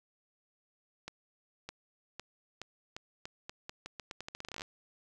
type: accelerating click train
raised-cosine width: 0.2 ms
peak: -24 dBFS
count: 24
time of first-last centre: 1.08-4.619 s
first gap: 610 ms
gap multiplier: 0.83
effects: none